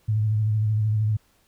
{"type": "tone with vibrato", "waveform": "sine", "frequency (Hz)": 107.6, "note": "A2", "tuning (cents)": -38, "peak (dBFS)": -19, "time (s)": [0.08, 1.17], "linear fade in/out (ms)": 10, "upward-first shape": "sine", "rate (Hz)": 13, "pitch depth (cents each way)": 38, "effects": ["pink hiss -63 dBFS RMS until 1.47 s"]}